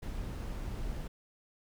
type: noise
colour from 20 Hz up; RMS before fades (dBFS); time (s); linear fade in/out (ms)
brown; -38; 0.02-1.08; 10
effects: none